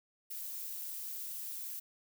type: noise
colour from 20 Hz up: violet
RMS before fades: -42 dBFS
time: 0.3-1.8 s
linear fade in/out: 10 ms
effects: none